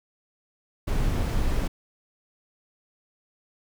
brown noise, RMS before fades -24 dBFS, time 0.87-1.68 s, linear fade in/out 10 ms, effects none

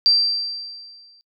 sine tone with exponential decay, 4699 Hz, D8, in tune, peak -10 dBFS, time 0.06-1.21 s, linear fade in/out 0 ms, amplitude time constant 250 ms, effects noise-tail reverb RT60 0.1 s tail -26 dB re dry

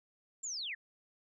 sine linear sweep, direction down, 7460 to 1671 Hz, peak -37 dBFS, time 0.43-0.75 s, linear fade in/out 10 ms, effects none

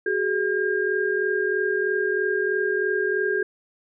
sine tone cluster, 376.6 / 419.7 / 1611 Hz, F#4 / G#4 / G6, +31 / +18 / +47 cents, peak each -25 dBFS, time 0.06-3.43 s, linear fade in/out 5 ms, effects none

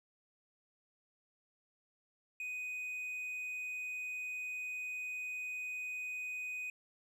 triangle tone, 2495 Hz, D#7, 4 cents sharp, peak -37 dBFS, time 2.4-6.7 s, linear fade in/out 2 ms, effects none

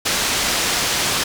white low-pass noise, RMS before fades -20 dBFS, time 0.05-1.24 s, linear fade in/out 10 ms, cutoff 6400 Hz, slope 12 dB/octave, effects none

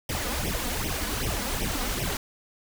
pink noise with flanger, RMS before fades -29 dBFS, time 0.09-2.17 s, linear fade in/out 2 ms, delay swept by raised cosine 0.34 to 4.14 ms, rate 2.6 Hz, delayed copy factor +0.95, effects none

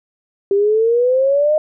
sine exponential sweep, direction up, 392 to 622.3 Hz, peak -11 dBFS, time 0.51-1.58 s, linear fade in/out 2 ms, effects none

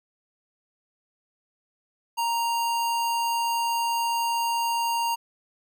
square tone, 932.3 Hz, A#5, in tune, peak -24 dBFS, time 2.17-5.16 s, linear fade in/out 20 ms, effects none

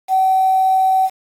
sine tone with quantisation, 759 Hz, F#5, 44 cents sharp, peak -11 dBFS, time 0.08-1.1 s, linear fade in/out 50 ms, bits 6, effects AAC 48 kbps

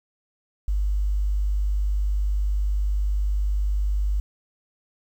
sine tone, 50 Hz, G1, 35 cents sharp, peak -20 dBFS, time 0.68-4.2 s, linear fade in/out 0 ms, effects 9-bit

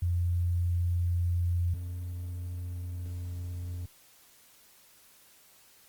sine / triangle tone pair in turn, 87.31 / 88.32 Hz, F2 / F2, 0 / +20 cents, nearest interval unison, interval 20 cents, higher second, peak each -25 / -32 dBFS, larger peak first, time 0.02-1.74 / 1.74-3.86 s, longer second, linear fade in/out 5 ms, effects white hiss -59 dBFS RMS until 5.88 s + Opus 32 kbps

